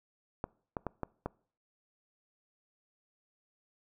clicks, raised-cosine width 1 ms, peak -20 dBFS, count 5, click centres 0.441 / 0.768 / 0.867 / 1.033 / 1.26 s, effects noise-tail reverb RT60 0.5 s tail -24 dB re dry

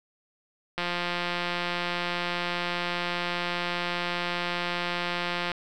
click train, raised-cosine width 0.3 ms, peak -13 dBFS, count 830, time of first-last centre 0.78-5.517 s, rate 175 Hz, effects none

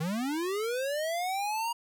square linear sweep, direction up, 148.6 to 950 Hz, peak -30 dBFS, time 0-1.73 s, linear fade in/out 10 ms, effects none

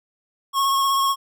square tone with vibrato, 1094 Hz, C#6, 23 cents flat, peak -18 dBFS, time 0.53-1.16 s, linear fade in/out 50 ms, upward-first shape sine, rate 16 Hz, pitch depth 21 cents each way, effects none

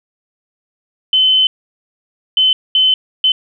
sine tone bursts at uneven times, 3051 Hz, G7, 48 cents flat, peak -8 dBFS, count 4, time 1.13-1.47 / 2.37-2.53 / 2.75-2.94 / 3.24-3.32 s, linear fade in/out 2 ms, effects none

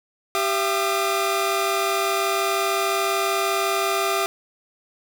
sawtooth tone cluster, 390.3 / 675 / 1211 Hz, G4 / E5 / D#6, -8 / +41 / -47 cents, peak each -21 dBFS, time 0.35-4.26 s, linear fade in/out 0 ms, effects none

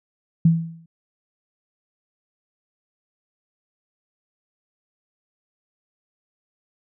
sine tone with exponential decay, 164.9 Hz, E3, 1 cent sharp, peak -9 dBFS, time 0.45-0.86 s, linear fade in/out 5 ms, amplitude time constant 87 ms, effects none

